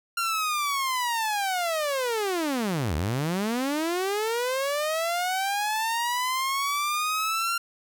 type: linear two-way sweep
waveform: sawtooth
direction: down then up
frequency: 1388 to 70.4 to 1388 Hz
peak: -21 dBFS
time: 0.17-7.58 s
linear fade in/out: 5 ms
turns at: 2.95 s
effects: none